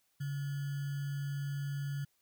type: tone with sample-and-hold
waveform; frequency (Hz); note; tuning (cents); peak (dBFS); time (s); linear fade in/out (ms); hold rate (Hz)
sine; 141; C#3; +30; -34; 0.2-2.05; 10; 1575
effects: white hiss -75 dBFS RMS until 2.21 s